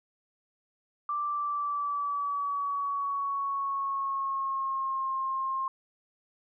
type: tone with pitch glide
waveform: sine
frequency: 1174.7 to 1064.8 Hz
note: D6 to C6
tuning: 0 to +30 cents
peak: -28 dBFS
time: 1.09-5.68 s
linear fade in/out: 2 ms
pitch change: -170 cents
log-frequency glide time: 1.24-5.12 s
effects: none